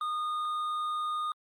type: tone with hard clipping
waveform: triangle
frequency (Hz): 1227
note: D#6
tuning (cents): -25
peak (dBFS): -31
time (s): 0.01-1.32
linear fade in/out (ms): 2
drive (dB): 8
effects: Opus 32 kbps